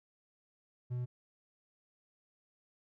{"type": "tone", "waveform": "triangle", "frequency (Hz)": 123.47, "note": "B2", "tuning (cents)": 0, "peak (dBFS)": -32, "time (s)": [0.9, 1.06], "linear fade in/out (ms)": 20, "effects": []}